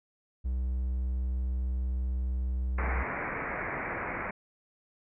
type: tone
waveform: triangle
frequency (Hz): 63.2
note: B1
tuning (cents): +41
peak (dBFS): -26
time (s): 0.44-3.04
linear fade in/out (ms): 20
type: low-pass noise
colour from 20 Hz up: white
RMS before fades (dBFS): -35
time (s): 2.78-4.31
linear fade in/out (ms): 5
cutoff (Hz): 2300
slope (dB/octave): 96
effects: none